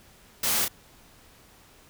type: noise with echo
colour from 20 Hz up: white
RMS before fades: -26 dBFS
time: 0.43-0.65 s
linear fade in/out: 5 ms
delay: 32 ms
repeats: 1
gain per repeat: -4 dB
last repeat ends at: 0.682 s
effects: pink hiss -55 dBFS RMS until 1.89 s